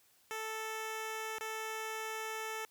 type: tone with dropouts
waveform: 10% pulse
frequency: 440 Hz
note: A4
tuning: in tune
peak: -30 dBFS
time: 0.31-2.65 s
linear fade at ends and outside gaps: 0 ms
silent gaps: 1.383-1.409 s
effects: white hiss -68 dBFS RMS until 2.7 s + high-pass 60 Hz 12 dB/octave